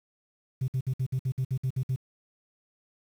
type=tone bursts; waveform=sine; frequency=130.1 Hz; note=C3; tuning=9 cents flat; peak=-23 dBFS; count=11; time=0.61-1.961 s; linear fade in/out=10 ms; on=71 ms; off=57 ms; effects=tanh soft clip ceiling -23 dBFS + 9-bit